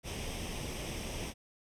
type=noise with comb filter; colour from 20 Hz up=pink; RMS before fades=-39 dBFS; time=0.03-1.34 s; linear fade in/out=50 ms; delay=0.35 ms; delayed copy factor=+0.6; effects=low-pass 10000 Hz 12 dB/octave